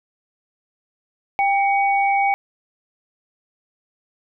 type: tone pair together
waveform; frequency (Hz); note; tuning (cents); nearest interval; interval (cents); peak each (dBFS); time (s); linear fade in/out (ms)
sine; 795 / 2249; G5 / C#7; +24 / +24; octave + tritone; 1800; -16 / -22; 1.39-2.34; 0
effects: none